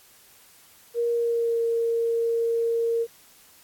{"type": "tone with pitch glide", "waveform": "sine", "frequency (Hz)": [471.1, 462.2], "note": ["A#4", "A#4"], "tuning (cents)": [18, -15], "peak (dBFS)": -21, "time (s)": [0.94, 3.07], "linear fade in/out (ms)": 50, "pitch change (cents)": -33, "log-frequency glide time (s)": [1.1, 1.6], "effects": ["white hiss -54 dBFS RMS until 3.63 s", "AAC 64 kbps"]}